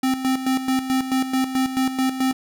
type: tone with tremolo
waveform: square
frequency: 261.6 Hz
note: C4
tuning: in tune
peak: -18 dBFS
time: 0.03-2.33 s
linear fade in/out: 5 ms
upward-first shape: square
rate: 4.6 Hz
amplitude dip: 65%
effects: none